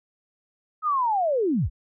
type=linear sweep; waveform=sine; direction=down; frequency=1285 to 30.96 Hz; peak=-20 dBFS; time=0.82-1.7 s; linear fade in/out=50 ms; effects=none